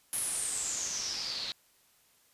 white noise with low-pass filter sweep, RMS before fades -35 dBFS, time 0.13-1.52 s, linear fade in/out 0 ms, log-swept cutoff 11000 to 4000 Hz, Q 8.4, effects white hiss -66 dBFS RMS until 2.33 s + resampled to 32000 Hz

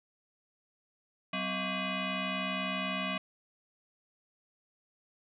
sine tone with frequency modulation, 1149 Hz, D6, 38 cents flat, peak -31 dBFS, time 1.33-3.18 s, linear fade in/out 5 ms, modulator 446 Hz, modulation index 4.3, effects none

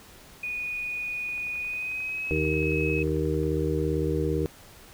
sine tone with pitch glide, 2468 to 2564 Hz, D#7 to E7, -15 to -49 cents, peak -29 dBFS, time 0.43-3.03 s, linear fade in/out 5 ms, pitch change +66 cents, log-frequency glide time 1.61-2.28 s
click train, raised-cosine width 0.5 ms, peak -35 dBFS, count 25, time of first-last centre 1.29-3.433 s, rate 11.2 Hz
harmonic tone, 77.78 Hz, D#2, in tune, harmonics 1 / 2 / 4 / 5 / 6, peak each -30 / -30 / -30 / -30 / -30 dBFS, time 2.31-4.46 s, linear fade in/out 0 ms
effects pink hiss -50 dBFS RMS until 4.93 s

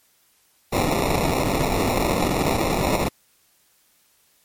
white noise with sample-and-hold, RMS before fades -21 dBFS, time 0.72-3.09 s, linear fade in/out 10 ms, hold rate 1575 Hz, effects white hiss -61 dBFS RMS until 4.44 s + MP3 64 kbps

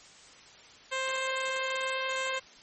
10% pulse tone, 526 Hz, C5, 9 cents sharp, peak -21 dBFS, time 0.91-2.4 s, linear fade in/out 20 ms, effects white hiss -53 dBFS RMS until 2.62 s + MP3 32 kbps

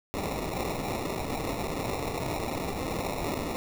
white noise with sample-and-hold, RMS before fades -32 dBFS, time 0.14-3.56 s, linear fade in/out 0 ms, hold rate 1575 Hz, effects none

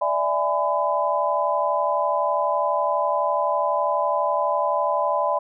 sine chord, E dominant seventh, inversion third, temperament equal with one note detuned, 587.3 / 659.3 / 830.6 / 1007.4 Hz, D5 / E5 / G#5 / B5, 0 / 0 / 0 / +34 cents, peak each -24 / -26 / -27 / -23 dBFS, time 0.01-5.39 s, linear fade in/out 10 ms, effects none

